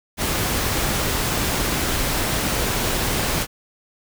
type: noise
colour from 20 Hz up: pink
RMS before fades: -22 dBFS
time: 0.17-3.47 s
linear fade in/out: 50 ms
effects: none